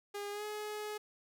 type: tone with pitch glide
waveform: sawtooth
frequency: 407.7 to 422.1 Hz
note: G#4 to G#4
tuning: -32 to +28 cents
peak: -35 dBFS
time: 0.14-0.98 s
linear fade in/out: 10 ms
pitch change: +60 cents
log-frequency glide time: 0.31-0.44 s
effects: 12-bit